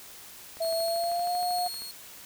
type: click train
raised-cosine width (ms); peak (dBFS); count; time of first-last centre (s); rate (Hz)
0.5; -32; 17; 0.57-1.82; 12.8
type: tone with pitch glide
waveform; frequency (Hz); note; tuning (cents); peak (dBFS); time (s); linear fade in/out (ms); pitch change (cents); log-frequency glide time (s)
sine; 659.3 to 714.8; E5 to F5; 0 to +40; -26; 0.6-1.68; 10; +140; 0.74-1.38
type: tone with tremolo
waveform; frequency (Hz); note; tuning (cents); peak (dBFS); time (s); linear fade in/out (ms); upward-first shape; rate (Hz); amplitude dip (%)
sawtooth; 4311; C#8; -49; -30; 0.62-1.91; 0; triangle; 1.3; 60
effects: white hiss -47 dBFS RMS until 2.25 s